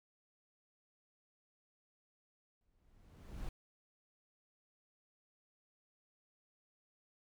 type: noise with exponential growth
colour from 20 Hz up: brown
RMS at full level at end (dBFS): -41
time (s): 2.61-3.49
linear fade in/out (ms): 2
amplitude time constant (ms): 190
effects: none